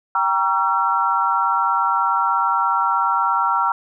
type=chord; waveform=sine; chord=G diminished seventh; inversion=none; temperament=just; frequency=784 / 940.8 / 1128.9 / 1354.7 Hz; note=G5 / Bb5 / Db6 / Fb6; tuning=0 / +16 / +31 / +47 cents; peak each=-24 / -20 / -25 / -19 dBFS; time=0.15-3.72 s; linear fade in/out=2 ms; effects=none